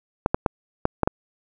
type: clicks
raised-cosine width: 1 ms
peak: -4 dBFS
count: 6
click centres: 0.261 / 0.345 / 0.462 / 0.854 / 1.033 / 1.075 s
effects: none